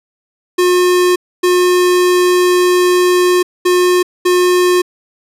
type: tone bursts at uneven times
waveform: square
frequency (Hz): 359.7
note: F#4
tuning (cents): -49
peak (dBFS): -9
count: 4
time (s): 0.58-1.16 / 1.43-3.43 / 3.65-4.03 / 4.25-4.82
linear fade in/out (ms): 10
effects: resampled to 32000 Hz